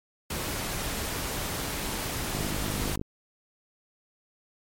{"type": "noise", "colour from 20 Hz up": "pink", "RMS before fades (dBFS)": -32, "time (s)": [0.3, 2.96], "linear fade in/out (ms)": 5}
{"type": "click train", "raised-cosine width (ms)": 3, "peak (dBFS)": -21, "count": 35, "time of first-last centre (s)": [2.35, 3.014], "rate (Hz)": 51.2}
{"effects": ["MP3 64 kbps"]}